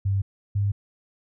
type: tone pair in turn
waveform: sine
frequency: 98.1 / 100.8 Hz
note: G2 / G2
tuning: +2 / +49 cents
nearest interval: unison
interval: 47 cents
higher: second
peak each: -20 dBFS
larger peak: neither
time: 0.05-0.22 / 0.55-0.72 s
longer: neither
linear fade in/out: 10 ms
effects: none